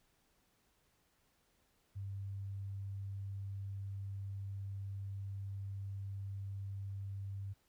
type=tone; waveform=sine; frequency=98.5 Hz; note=G2; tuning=9 cents sharp; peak=-40 dBFS; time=1.95-7.54 s; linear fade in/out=20 ms; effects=pink hiss -75 dBFS RMS until 7.68 s